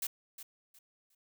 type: noise with echo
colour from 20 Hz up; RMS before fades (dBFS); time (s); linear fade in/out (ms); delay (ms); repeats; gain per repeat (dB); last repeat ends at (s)
blue; -35; 0.02-0.07; 5; 360; 3; -12; 1.15
effects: none